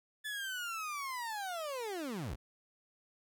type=linear sweep; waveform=30% pulse; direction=down; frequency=1743 to 37.72 Hz; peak=-35 dBFS; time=0.24-2.36 s; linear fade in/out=20 ms; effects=none